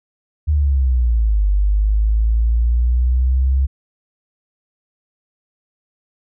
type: exponential two-way sweep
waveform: sine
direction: down then up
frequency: 76.8 to 49 to 67.4 Hz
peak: -12 dBFS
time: 0.47-3.67 s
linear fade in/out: 20 ms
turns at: 1.49 s
effects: none